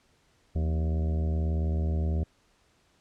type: harmonic tone with a mistuned harmonic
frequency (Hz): 78.6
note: D#2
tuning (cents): +18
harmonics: 1 / 2 / 3 / 4 / 5 / 6 / 7 / 8 / 9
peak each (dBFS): -25 / -34 / -40 / -44 / -42 / -51 / -46 / -48 / -50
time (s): 0.55-2.24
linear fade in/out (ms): 10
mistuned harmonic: 2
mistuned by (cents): +120
effects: pink hiss -66 dBFS RMS until 3 s + low-pass 8000 Hz 12 dB/octave